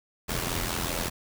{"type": "noise with amplitude modulation", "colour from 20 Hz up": "pink", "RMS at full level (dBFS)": -27, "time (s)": [0.28, 1.1], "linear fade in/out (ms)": 20, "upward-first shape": "sine", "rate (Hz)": 85.1, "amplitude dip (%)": 70, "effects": []}